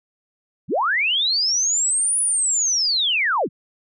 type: linear two-way sweep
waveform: sine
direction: up then down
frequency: 94.5 to 9956 to 94.5 Hz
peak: -17 dBFS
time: 0.68-3.49 s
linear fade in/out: 50 ms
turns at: 2.2 s
effects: none